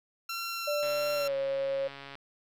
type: tone with vibrato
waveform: 15% pulse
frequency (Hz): 1358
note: F6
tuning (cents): -49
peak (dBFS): -27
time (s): 0.29-1.28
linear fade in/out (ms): 5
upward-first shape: sine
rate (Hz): 1.5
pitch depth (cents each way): 8
type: tone with pitch glide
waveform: sine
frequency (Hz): 589 to 546.4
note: D5 to C#5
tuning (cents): +5 to -25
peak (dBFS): -28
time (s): 0.67-1.88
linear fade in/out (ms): 10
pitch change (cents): -130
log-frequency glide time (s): 1.14-1.35
type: click train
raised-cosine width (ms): 0.3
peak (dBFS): -28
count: 185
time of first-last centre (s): 0.83-2.154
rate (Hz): 139
effects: none